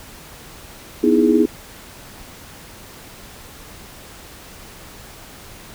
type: chord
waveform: sine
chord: E major seventh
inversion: second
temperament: equal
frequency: 246.9 / 311.1 / 329.6 / 415.3 Hz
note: B3 / D#4 / E4 / G#4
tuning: 0 / 0 / 0 / 0 cents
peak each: -17 dBFS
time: 1.03-1.46 s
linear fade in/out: 10 ms
effects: pink hiss -40 dBFS RMS until 5.74 s